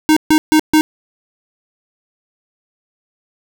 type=tone bursts; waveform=square; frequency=310 Hz; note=D#4; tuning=6 cents flat; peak=-8 dBFS; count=4; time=0.09-0.81 s; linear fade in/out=0 ms; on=75 ms; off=140 ms; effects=none